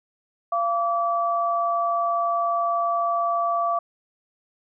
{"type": "tone pair together", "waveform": "sine", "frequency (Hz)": [686.8, 1155], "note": ["F5", "D6"], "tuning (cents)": [-29, -29], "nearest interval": "major sixth", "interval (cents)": 900, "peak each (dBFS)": -23, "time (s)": [0.52, 3.79], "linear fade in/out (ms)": 5, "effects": []}